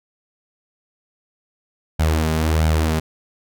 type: tone with flanger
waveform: sawtooth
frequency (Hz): 79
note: D#2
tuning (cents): +27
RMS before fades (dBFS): -18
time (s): 1.99-3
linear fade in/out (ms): 10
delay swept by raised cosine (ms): 1.3 to 4.9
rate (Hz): 1.5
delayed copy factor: +0.55
effects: none